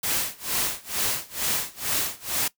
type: noise with tremolo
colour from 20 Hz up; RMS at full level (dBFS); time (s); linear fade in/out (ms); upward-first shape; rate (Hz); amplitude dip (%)
white; -24; 0.03-2.48; 5; sine; 2.2; 95
effects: noise-tail reverb RT60 0.1 s tail -19 dB re dry